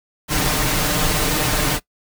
pink noise with comb filter, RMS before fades -19 dBFS, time 0.28-1.8 s, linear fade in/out 50 ms, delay 6.6 ms, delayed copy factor +0.7, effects noise-tail reverb RT60 0.1 s tail -20 dB re dry

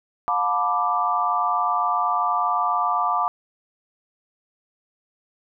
sine chord, B half-diminished seventh, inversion second, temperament equal with one note detuned, 715.6 / 880 / 987.8 / 1174.7 Hz, F5 / A5 / B5 / D6, +42 / 0 / 0 / 0 cents, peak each -25 / -27 / -26 / -22 dBFS, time 0.28-3.28 s, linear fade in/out 0 ms, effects none

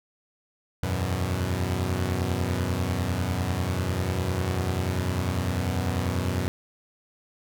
sawtooth chord, E suspended second, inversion none, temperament equal, 82.41 / 92.5 / 123.47 Hz, E2 / F#2 / B2, 0 / 0 / 0 cents, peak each -27 / -23 / -27 dBFS, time 0.83-6.48 s, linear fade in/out 0 ms, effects none

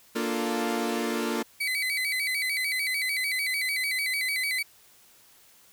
sawtooth chord, Bb major seventh, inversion none, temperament equal, 233.1 / 293.7 / 349.2 / 440 Hz, Bb3 / D4 / F4 / A4, 0 / 0 / 0 / 0 cents, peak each -26 / -30 / -28 / -30 dBFS, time 0.15-1.43 s, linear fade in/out 10 ms
35% pulse tone with vibrato, 2147 Hz, C7, 44 cents sharp, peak -24 dBFS, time 1.6-4.63 s, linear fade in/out 10 ms, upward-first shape square, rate 6.7 Hz, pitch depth 97 cents each way
effects white hiss -57 dBFS RMS until 5.72 s

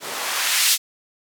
blue noise with band-pass filter sweep, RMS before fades -21 dBFS, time 0-0.78 s, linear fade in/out 50 ms, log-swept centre 340 to 4200 Hz, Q 0.77, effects none

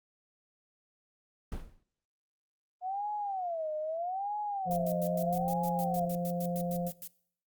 brown noise with exponential decay, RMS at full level -32 dBFS, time 1.52-1.83 s, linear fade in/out 2 ms, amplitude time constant 67 ms
sine tone with vibrato, 717 Hz, F5, 45 cents sharp, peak -32 dBFS, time 2.81-6.09 s, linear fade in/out 50 ms, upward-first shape sine, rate 0.79 Hz, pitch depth 270 cents each way
harmonic tone, 174.61 Hz, F3, in tune, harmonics 1 / 3 / 4, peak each -32 / -36 / -39 dBFS, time 4.65-6.92 s, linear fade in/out 50 ms
violet noise bursts, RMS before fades -42 dBFS, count 16, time 4.71-7.074 s, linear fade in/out 0 ms, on 54 ms, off 100 ms
effects noise-tail reverb RT60 0.6 s tail -21 dB re dry + Opus 24 kbps

